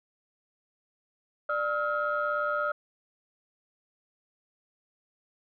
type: tone cluster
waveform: sine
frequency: 592 / 1287 / 1404 Hz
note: D5 / E6 / F6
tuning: +14 / -42 / +9 cents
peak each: -30 dBFS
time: 1.49-2.72 s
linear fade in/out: 5 ms
effects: tanh soft clip ceiling -18 dBFS